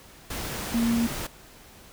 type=tone in noise; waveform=sine; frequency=232.4 Hz; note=A#3; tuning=5 cents flat; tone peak=-21 dBFS; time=0.74-1.07 s; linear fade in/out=5 ms; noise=pink; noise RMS=-33 dBFS; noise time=0.3-1.27 s; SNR=+9 dB; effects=pink hiss -50 dBFS RMS until 1.92 s